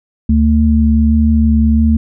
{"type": "tone pair together", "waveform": "sine", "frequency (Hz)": [74, 223.5], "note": ["D2", "A3"], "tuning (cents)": [14, 27], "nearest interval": "octave + perfect fifth", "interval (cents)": 1913, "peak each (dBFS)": -10, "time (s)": [0.29, 1.97], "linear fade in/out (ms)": 5, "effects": []}